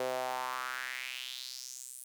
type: tone with high-pass filter sweep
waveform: sawtooth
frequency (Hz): 127.9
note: C3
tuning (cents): -39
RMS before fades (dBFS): -39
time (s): 0-2.04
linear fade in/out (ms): 2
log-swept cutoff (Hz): 490 to 10000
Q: 3.5
effects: none